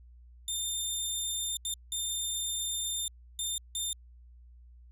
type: tone bursts at uneven times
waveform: 15% pulse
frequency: 3608 Hz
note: A7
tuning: 43 cents sharp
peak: -24 dBFS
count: 5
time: 0.48-1.57 / 1.65-1.74 / 1.92-3.08 / 3.39-3.58 / 3.75-3.93 s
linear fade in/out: 2 ms
effects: added 60 Hz sine -51 dBFS peak until 4.91 s + resampled to 32000 Hz